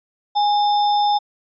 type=tone with sample-and-hold; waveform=sine; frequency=825 Hz; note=G#5; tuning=12 cents flat; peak=-14 dBFS; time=0.35-1.19 s; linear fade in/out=20 ms; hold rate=4410 Hz; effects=resampled to 16000 Hz